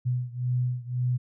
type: beating tone pair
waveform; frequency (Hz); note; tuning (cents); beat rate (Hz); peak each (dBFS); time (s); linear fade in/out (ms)
sine; 123.8 / 125.7; B2 / B2; +5 / +31; 1.9; -27 / -29; 0.05-1.18; 20
effects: none